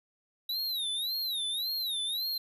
square tone with vibrato, 3861 Hz, B7, 40 cents flat, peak -31 dBFS, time 0.49-2.38 s, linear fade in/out 5 ms, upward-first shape sine, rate 1.8 Hz, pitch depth 170 cents each way, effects resampled to 32000 Hz

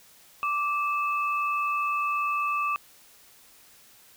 sine tone pair together, 1169.5 / 2611 Hz, D6 / E7, -8 / -17 cents, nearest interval octave + major second, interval 1391 cents, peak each -25 / -31 dBFS, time 0.43-2.76 s, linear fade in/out 0 ms, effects white hiss -55 dBFS RMS until 4.16 s

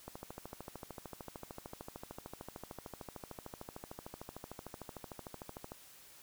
click train, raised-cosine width 1 ms, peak -30 dBFS, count 76, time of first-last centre 0.08-5.719 s, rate 13.3 Hz, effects white hiss -58 dBFS RMS until 6.22 s

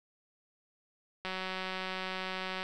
click train, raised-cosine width 0.3 ms, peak -21 dBFS, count 259, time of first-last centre 1.25-2.63 s, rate 187 Hz, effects none

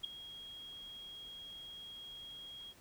sine tone with ADSR envelope, 3275 Hz, G#7, 25 cents flat, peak -32 dBFS, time 0.03-2.74 s, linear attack 16 ms, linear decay 3 ms, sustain -15 dB, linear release 45 ms, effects pink hiss -62 dBFS RMS until 2.8 s

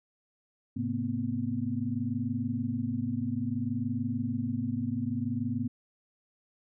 sine tone cluster, 106.3 / 132.7 / 232.2 / 252.8 Hz, G#2 / C3 / A#3 / B3, +41 / +25 / -7 / +41 cents, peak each -35 / -38 / -33 / -33 dBFS, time 0.76-5.68 s, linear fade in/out 10 ms, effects none

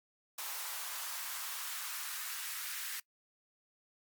white noise with high-pass filter sweep, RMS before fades -41 dBFS, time 0.38-3 s, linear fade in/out 5 ms, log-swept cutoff 860 to 1600 Hz, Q 1.7, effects noise-tail reverb RT60 0.1 s tail -23 dB re dry + Opus 48 kbps

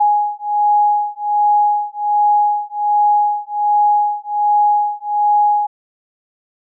sine beating tone pair, 830.6 / 831.9 Hz, G#5 / G#5, 0 / +3 cents, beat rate 1.3 Hz, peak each -15 dBFS, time 0-5.67 s, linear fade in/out 10 ms, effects none

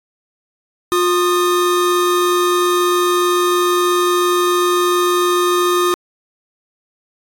square tone pair together, 356.3 / 1229.3 Hz, F4 / D#6, +35 / -21 cents, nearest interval octave + major sixth, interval 2144 cents, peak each -15 / -18 dBFS, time 0.92-5.94 s, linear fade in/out 0 ms, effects AAC 64 kbps

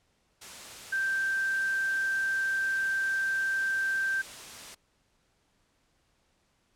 sine tone in noise, 1567 Hz, G6, 1 cent flat, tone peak -26 dBFS, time 0.92-4.22 s, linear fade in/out 10 ms, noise white, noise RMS -44 dBFS, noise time 0.41-4.75 s, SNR +15 dB, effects pink hiss -71 dBFS RMS until 6.75 s + low-pass 9000 Hz 12 dB/octave

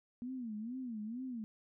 sine tone with vibrato, 234.5 Hz, A#3, 11 cents sharp, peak -39 dBFS, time 0.22-1.44 s, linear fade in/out 0 ms, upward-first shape sine, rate 2.2 Hz, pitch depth 190 cents each way, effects none

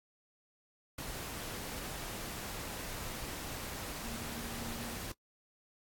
sine tone in noise, 232.2 Hz, A#3, 7 cents flat, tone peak -45 dBFS, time 4.03-4.96 s, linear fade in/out 5 ms, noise pink, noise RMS -42 dBFS, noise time 0.98-5.12 s, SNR -6 dB, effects noise-tail reverb RT60 0.1 s tail -23 dB re dry + AAC 64 kbps

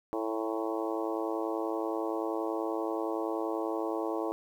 harmonic tone with a mistuned harmonic, 110.5 Hz, A2, 8 cents sharp, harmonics 3 / 4 / 5 / 6 / 7 / 8 / 9 / 10, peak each -34 / -36 / -38 / -40 / -41 / -42 / -43 / -44 dBFS, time 0.13-4.32 s, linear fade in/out 0 ms, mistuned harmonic 7, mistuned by +17 cents, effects 10-bit

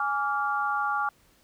sine chord, D diminished, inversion second, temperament equal with one note detuned, 830.6 / 1156.5 / 1396.9 Hz, Ab5 / D6 / F6, 0 / -27 / 0 cents, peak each -29 dBFS, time 0-1.09 s, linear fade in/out 2 ms, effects pink hiss -62 dBFS RMS until 1.43 s

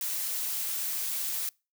blue noise, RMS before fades -32 dBFS, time 0.01-1.49 s, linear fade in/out 2 ms, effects noise-tail reverb RT60 0.3 s tail -26 dB re dry

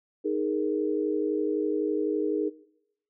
sine chord, D# suspended fourth, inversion none, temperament just, 311.1 / 414.8 / 466.7 Hz, D#4 / G#4 / A#4, 0 / -2 / +2 cents, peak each -29 / -28 / -31 dBFS, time 0.24-2.5 s, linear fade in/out 20 ms, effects noise-tail reverb RT60 0.8 s tail -20 dB re dry

